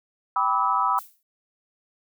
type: chord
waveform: sine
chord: E minor seventh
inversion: first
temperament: equal with one note detuned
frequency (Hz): 784 / 987.8 / 1174.7 / 1289.1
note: G5 / B5 / D6 / E6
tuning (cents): 0 / 0 / 0 / -39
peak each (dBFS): -28 / -23 / -27 / -24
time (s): 0.36-0.99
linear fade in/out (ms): 2
type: noise with exponential decay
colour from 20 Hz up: violet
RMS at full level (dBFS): -36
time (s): 0.98-1.23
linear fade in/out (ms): 2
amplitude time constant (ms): 53
effects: none